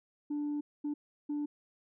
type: tone bursts at uneven times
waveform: sine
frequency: 293.7 Hz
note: D4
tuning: in tune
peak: -30 dBFS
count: 3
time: 0.3-0.61 / 0.84-0.94 / 1.29-1.46 s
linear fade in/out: 10 ms
effects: tanh soft clip ceiling -30 dBFS